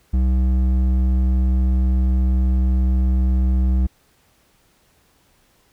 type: tone with hard clipping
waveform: sine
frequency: 63.7 Hz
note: C2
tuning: 46 cents flat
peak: -16 dBFS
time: 0.13-3.87 s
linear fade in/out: 10 ms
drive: 8 dB
effects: pink hiss -59 dBFS RMS until 5.72 s